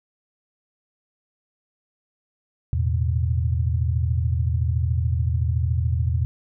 sine chord, E suspended fourth, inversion none, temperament just, 82.41 / 109.88 / 123.61 Hz, E2 / A2 / B2, 0 / -2 / +2 cents, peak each -21 / -26 / -25 dBFS, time 2.73-6.25 s, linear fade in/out 0 ms, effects none

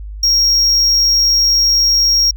triangle tone, 5588 Hz, F8, in tune, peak -8 dBFS, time 0.23-2.31 s, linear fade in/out 5 ms, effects added 51 Hz sine -25 dBFS peak until 2.36 s

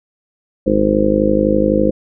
harmonic tone, 51.91 Hz, G#1, in tune, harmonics 1 / 2 / 3 / 4 / 5 / 6 / 7 / 8 / 9 / 10, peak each -24 / -28 / -28 / -17 / -26 / -17 / -22 / -26 / -21 / -16 dBFS, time 0.66-1.91 s, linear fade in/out 10 ms, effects none

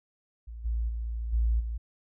sine tone with level steps, 56.9 Hz, A#1, 41 cents flat, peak -38 / -26 / -30 / -22 / -30 dBFS, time 0.47-1.78 s, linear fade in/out 10 ms, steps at 0.64 / 0.88 / 1.32 / 1.59 s, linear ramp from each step 20 ms, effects none

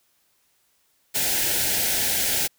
white band-stop noise, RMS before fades -23 dBFS, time 1.14-2.48 s, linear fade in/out 20 ms, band 910 to 1400 Hz, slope 96 dB/octave, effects white hiss -66 dBFS RMS until 2.58 s

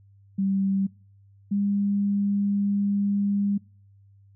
sine tone pair in turn, 194.5 / 201.4 Hz, G3 / G3, -13 / +47 cents, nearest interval minor second, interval 60 cents, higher second, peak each -21 dBFS, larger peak neither, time 0.38-0.87 / 1.51-3.58 s, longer second, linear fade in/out 10 ms, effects noise-tail reverb RT60 0.5 s tail -26 dB re dry + added 99 Hz sine -52 dBFS peak until 4.35 s

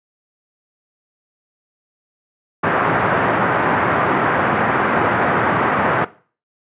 white band-pass noise, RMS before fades -17 dBFS, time 2.63-6.05 s, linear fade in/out 10 ms, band 100 to 1600 Hz, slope 24 dB/octave, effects noise-tail reverb RT60 0.4 s tail -18 dB re dry + resampled to 8000 Hz

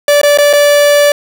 45% pulse tone with dropouts, 581 Hz, D5, 19 cents flat, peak -5 dBFS, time 0.08-1.12 s, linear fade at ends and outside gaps 2 ms, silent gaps 0.215-0.232 / 0.375-0.385 / 0.53-0.534 s, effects none

